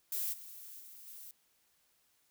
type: noise with level steps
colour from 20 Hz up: violet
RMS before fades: -36 / -50 / -53 / -50 dBFS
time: 0.12-1.31 s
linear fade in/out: 2 ms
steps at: 0.32 / 0.79 / 1.06 s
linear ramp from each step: 20 ms
effects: white hiss -73 dBFS RMS until 2.3 s